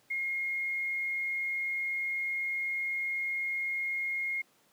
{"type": "tone with quantisation", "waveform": "sine", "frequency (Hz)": 2144, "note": "C7", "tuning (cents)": 42, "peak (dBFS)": -30, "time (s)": [0.1, 4.42], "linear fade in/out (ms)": 10, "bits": 10, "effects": ["pink hiss -66 dBFS RMS until 4.72 s", "high-pass 200 Hz 12 dB/octave"]}